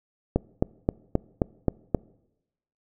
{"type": "click train", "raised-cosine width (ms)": 2, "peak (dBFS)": -7, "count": 7, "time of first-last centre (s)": [0.36, 1.947], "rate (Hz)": 3.78, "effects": ["noise-tail reverb RT60 0.9 s tail -24 dB re dry"]}